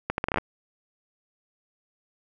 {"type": "accelerating click train", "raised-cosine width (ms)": 0.5, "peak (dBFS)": -10, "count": 9, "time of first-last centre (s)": [0.1, 0.384], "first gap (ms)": 81, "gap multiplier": 0.74, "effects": []}